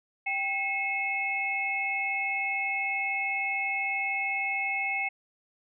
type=tone cluster; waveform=sine; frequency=785 / 2171 / 2598 Hz; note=G5 / C#7 / E7; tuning=+2 / -37 / -26 cents; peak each=-34 / -29 / -33 dBFS; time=0.26-5.09 s; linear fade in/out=10 ms; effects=none